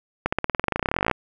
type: accelerating click train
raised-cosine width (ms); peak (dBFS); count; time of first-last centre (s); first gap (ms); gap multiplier
0.5; -6; 26; 0.26-1.113; 65; 0.94
effects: none